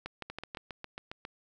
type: two click trains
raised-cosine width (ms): 0.3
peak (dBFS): -22 / -24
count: 4 / 8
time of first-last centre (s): 0.06-0.549 / 0.3-1.251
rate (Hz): 6.14 / 7.36
effects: none